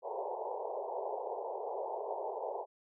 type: band-pass noise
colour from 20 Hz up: pink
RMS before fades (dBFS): -39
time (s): 0.02-2.66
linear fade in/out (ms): 50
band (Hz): 390 to 960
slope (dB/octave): 96
effects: none